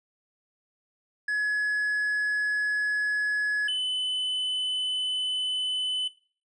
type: tone pair in turn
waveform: triangle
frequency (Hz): 1692 / 3015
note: G#6 / F#7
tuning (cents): +32 / +32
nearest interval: minor seventh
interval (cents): 1000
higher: second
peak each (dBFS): -23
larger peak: neither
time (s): 1.28-3.68 / 3.68-6.08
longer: neither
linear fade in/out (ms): 5
effects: noise-tail reverb RT60 0.4 s tail -18 dB re dry + resampled to 24000 Hz